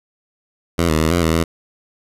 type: tone with pitch steps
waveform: 10% pulse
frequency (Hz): 84.8 / 78.3 / 79.5 / 87.1 / 80.7 / 82.6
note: E2 / D#2 / D#2 / F2 / E2 / E2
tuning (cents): +50 / +11 / +38 / -4 / -36 / +4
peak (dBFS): -6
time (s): 0.78-1.44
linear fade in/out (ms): 10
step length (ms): 110
effects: resampled to 32000 Hz